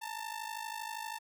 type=ring-modulated tone; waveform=sawtooth; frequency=892 Hz; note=A5; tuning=23 cents sharp; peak=-32 dBFS; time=0.01-1.19 s; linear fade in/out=20 ms; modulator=26.3 Hz; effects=none